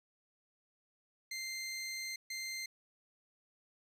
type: tone bursts at uneven times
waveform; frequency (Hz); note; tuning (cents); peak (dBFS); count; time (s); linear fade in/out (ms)
20% pulse; 2088; C7; -4; -34; 2; 1.31-2.16 / 2.3-2.66; 5
effects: resampled to 32000 Hz